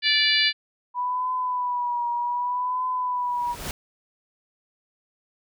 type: harmonic tone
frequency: 583 Hz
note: D5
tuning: 13 cents flat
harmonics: 3 / 4 / 5 / 6 / 7 / 8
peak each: -25 / -25 / -25 / -25 / -25 / -25 dBFS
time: 0.02-0.53 s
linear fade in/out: 50 ms
type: tone with vibrato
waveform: sine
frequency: 983 Hz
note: B5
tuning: 8 cents flat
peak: -23 dBFS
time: 0.94-3.56 s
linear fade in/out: 50 ms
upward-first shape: triangle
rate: 0.65 Hz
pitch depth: 55 cents each way
type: noise with exponential growth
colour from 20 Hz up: pink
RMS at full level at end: -29 dBFS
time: 3.15-3.71 s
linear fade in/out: 1 ms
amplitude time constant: 120 ms
effects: none